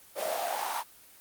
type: noise with high-pass filter sweep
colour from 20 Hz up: pink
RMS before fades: -32 dBFS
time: 0.15-0.84 s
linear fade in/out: 50 ms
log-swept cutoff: 560 to 960 Hz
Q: 6.5
effects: white hiss -55 dBFS RMS until 1.2 s + Opus 24 kbps